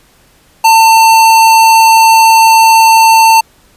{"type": "tone", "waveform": "square", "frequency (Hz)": 897, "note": "A5", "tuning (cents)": 33, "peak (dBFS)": -3, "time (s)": [0.64, 3.41], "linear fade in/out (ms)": 10, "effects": ["pink hiss -47 dBFS RMS until 3.76 s", "resampled to 32000 Hz"]}